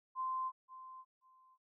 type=tone with echo; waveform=sine; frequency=1039 Hz; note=C6; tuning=12 cents flat; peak=-35 dBFS; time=0.15-0.52 s; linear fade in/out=50 ms; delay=530 ms; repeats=2; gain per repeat=-14 dB; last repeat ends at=1.58 s; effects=none